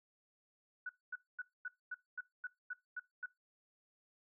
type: tone bursts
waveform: sine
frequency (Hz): 1480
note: F#6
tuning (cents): 0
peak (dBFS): -39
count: 10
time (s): 0.86-3.26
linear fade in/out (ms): 5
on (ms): 33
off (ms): 230
effects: noise-tail reverb RT60 0.2 s tail -20 dB re dry